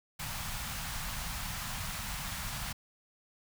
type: band-stop noise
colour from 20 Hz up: pink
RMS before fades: -38 dBFS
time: 0.19-2.73 s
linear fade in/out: 10 ms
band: 190 to 760 Hz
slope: 24 dB/octave
effects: none